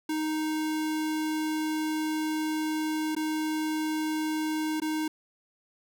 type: tone with dropouts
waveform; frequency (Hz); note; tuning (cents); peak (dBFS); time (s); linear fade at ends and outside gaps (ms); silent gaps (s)
square; 311.1; D#4; 0; -28; 0.09-5.08; 5; 3.151-3.164 / 4.801-4.818
effects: none